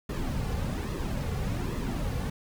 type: noise with flanger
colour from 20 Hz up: brown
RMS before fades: -31 dBFS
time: 0.09-2.3 s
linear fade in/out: 5 ms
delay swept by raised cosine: 1.3 to 3.2 ms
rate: 1.2 Hz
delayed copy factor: -0.55
effects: none